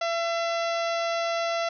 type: harmonic tone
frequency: 674 Hz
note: E5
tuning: 38 cents sharp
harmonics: 1 / 2 / 3 / 4 / 5 / 6 / 7 / 8 / 9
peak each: -26 / -32 / -36 / -38 / -40 / -42 / -43 / -44 / -45 dBFS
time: 0.01-1.69 s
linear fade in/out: 5 ms
effects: none